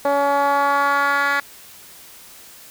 10% pulse tone with band-pass filter sweep, 282.4 Hz, C#4, 32 cents sharp, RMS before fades -18 dBFS, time 0.05-1.4 s, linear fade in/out 2 ms, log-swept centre 610 to 1800 Hz, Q 1.8, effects white hiss -43 dBFS RMS until 2.7 s

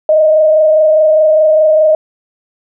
sine tone with frequency modulation, 622.3 Hz, D#5, in tune, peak -5 dBFS, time 0.09-1.95 s, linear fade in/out 2 ms, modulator 24.9 Hz, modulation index 0.56, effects none

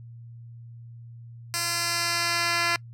10% pulse tone with band-pass filter sweep, 342.4 Hz, F4, 34 cents flat, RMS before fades -26 dBFS, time 1.54-2.76 s, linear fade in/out 0 ms, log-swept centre 7300 to 3100 Hz, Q 0.89, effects noise-tail reverb RT60 0.1 s tail -26 dB re dry + added 117 Hz sine -41 dBFS peak until 2.93 s

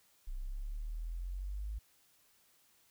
sine exponential sweep, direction up, 30.87 to 54 Hz, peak -37 dBFS, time 0.27-1.79 s, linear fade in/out 10 ms, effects white hiss -69 dBFS RMS until 2.9 s

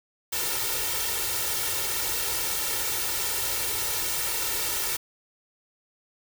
white noise with comb filter, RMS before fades -28 dBFS, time 0.32-4.97 s, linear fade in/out 10 ms, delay 2.2 ms, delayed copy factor +0.8, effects none

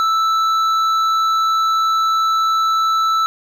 sine tone with hard clipping, 1318.5 Hz, E6, in tune, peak -15 dBFS, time 0-3.26 s, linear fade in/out 0 ms, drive 7 dB, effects none

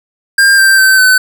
square tone with pitch steps, 1600 / 1571.6 / 1543.7 / 1516.3 Hz, G6 / G6 / G6 / F#6, +35 / +4 / -27 / +42 cents, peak -5 dBFS, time 0.38-1.18 s, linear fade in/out 5 ms, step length 200 ms, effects none

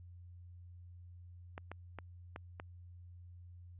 clicks, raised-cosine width 0.5 ms, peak -29 dBFS, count 5, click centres 1.579 / 1.716 / 1.987 / 2.361 / 2.599 s, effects added 88 Hz sine -51 dBFS peak until 3.79 s + resampled to 8000 Hz

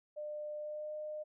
sine tone with pitch glide, 600 to 608.4 Hz, D5 to D#5, +37 to -39 cents, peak -39 dBFS, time 0.16-1.24 s, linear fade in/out 20 ms, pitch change +24 cents, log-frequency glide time 0.58-0.94 s, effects none

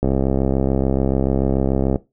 click train, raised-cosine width 2 ms, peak -5 dBFS, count 130, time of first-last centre 0.03-1.958 s, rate 66.9 Hz, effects noise-tail reverb RT60 0.2 s tail -17 dB re dry

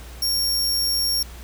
sawtooth tone, 5530 Hz, F8, 18 cents flat, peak -17 dBFS, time 0.22-1.23 s, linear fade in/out 5 ms, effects added 60 Hz sine -37 dBFS peak until 1.43 s + pink hiss -44 dBFS RMS until 1.43 s

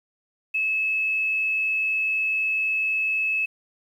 sine tone, 2596 Hz, E7, 27 cents flat, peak -21 dBFS, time 0.54-3.46 s, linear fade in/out 10 ms, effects 9-bit

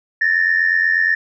sine tone pair together, 1745.7 / 1834 Hz, A6 / A#6, -14 / -29 cents, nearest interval minor second, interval 85 cents, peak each -15 dBFS, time 0.21-1.15 s, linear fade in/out 5 ms, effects tanh soft clip ceiling -7 dBFS

